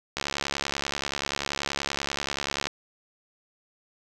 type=click train; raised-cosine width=0.2 ms; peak=-10 dBFS; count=177; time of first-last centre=0.17-2.67 s; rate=70.4 Hz; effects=none